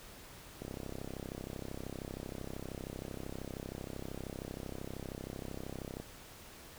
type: click train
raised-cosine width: 2 ms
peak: -28 dBFS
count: 178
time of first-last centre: 0.62-6 s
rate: 32.9 Hz
effects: pink hiss -53 dBFS RMS until 6.78 s